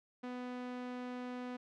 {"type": "tone with low-pass filter", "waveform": "sawtooth", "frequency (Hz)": 248.7, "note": "B3", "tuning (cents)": 12, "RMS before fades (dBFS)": -43, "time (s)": [0.23, 1.57], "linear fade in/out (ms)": 10, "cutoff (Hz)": 3200, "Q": 0.54, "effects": []}